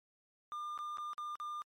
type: tone with dropouts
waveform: triangle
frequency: 1202 Hz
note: D6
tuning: 40 cents sharp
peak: -37 dBFS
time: 0.52-1.62 s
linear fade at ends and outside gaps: 0 ms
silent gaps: 0.777-0.789 / 0.972-0.983 / 1.133-1.18 / 1.355-1.4 s
effects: MP3 64 kbps